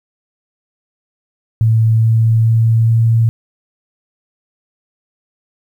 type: tone with pitch steps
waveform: sine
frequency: 112 / 112.71 / 113.43 / 114.16 Hz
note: A2 / A2 / A#2 / A#2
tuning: +31 / +42 / -47 / -36 cents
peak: -8 dBFS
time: 1.61-3.29 s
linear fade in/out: 0 ms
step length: 420 ms
effects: 8-bit